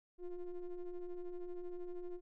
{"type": "ring-modulated tone", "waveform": "triangle", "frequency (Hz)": 174.61, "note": "F3", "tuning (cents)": 0, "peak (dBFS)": -36, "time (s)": [0.18, 2.21], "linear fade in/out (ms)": 50, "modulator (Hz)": 181, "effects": []}